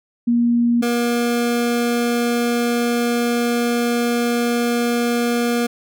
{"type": "tone pair in turn", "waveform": ["sine", "25% pulse"], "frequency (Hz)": [237.2, 238.2], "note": ["A#3", "A#3"], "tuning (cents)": [30, 38], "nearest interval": "unison", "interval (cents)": 8, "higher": "second", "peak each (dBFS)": -13, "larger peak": "neither", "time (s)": [[0.27, 0.82], [0.82, 5.67]], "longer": "second", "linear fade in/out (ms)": 10, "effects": []}